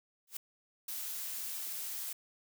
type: noise with exponential growth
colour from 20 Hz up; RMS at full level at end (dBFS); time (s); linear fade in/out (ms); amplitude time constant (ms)
blue; -35; 0.27-0.37; 5; 21
type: noise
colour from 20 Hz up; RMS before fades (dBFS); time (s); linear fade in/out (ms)
blue; -40; 0.88-2.13; 5
effects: none